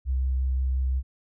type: tone with vibrato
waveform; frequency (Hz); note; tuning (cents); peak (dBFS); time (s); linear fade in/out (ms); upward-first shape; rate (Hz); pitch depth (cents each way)
sine; 65; C2; -11; -22; 0.05-1.03; 50; sine; 5.7; 10
effects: none